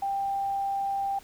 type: tone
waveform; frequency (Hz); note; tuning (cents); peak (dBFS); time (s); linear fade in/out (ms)
sine; 790; G5; +13; -26; 0.02-1.19; 5
effects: pink hiss -53 dBFS RMS until 1.23 s